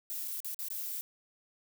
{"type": "noise with dropouts", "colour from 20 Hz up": "violet", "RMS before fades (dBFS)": -38, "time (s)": [0.1, 1.01], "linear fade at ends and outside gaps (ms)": 0, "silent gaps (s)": [[0.276, 0.28], [0.403, 0.446], [0.545, 0.59], [0.685, 0.703]], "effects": []}